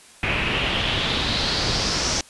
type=noise with low-pass filter sweep; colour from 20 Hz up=pink; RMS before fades=-23 dBFS; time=0.23-2.21 s; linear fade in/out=2 ms; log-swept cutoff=2400 to 6000 Hz; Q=3.9; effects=white hiss -48 dBFS RMS until 2.29 s + resampled to 24000 Hz